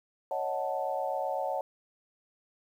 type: chord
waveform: sine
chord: D# half-diminished seventh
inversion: third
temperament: equal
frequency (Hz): 554.4 / 622.3 / 740 / 880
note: C#5 / D#5 / F#5 / A5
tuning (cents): 0 / 0 / 0 / 0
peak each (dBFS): -34 / -36 / -34 / -36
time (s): 0.31-1.61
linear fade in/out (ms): 2
effects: 10-bit